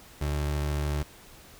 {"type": "tone", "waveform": "30% pulse", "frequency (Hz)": 73.42, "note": "D2", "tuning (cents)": 0, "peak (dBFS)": -24, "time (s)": [0.21, 1.03], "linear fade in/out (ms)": 5, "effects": ["pink hiss -51 dBFS RMS until 1.59 s"]}